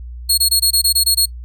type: tone bursts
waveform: 20% pulse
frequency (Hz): 4317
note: C#8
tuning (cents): -47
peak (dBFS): -5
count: 9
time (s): 0.29-1.258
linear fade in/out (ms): 10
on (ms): 88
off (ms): 22
effects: noise-tail reverb RT60 0.1 s tail -24 dB re dry + added 60 Hz sine -28 dBFS peak until 1.44 s